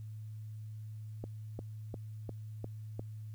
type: click train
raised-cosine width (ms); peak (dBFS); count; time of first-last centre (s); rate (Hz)
2; -27; 6; 1.24-2.994; 2.85
effects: added 108 Hz sine -42 dBFS peak until 3.34 s + white hiss -72 dBFS RMS until 3.34 s